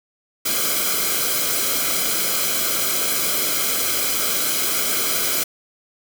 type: noise with comb filter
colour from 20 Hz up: white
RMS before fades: -21 dBFS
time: 0.45-5.44 s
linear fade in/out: 10 ms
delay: 1.1 ms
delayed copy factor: -0.75
effects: none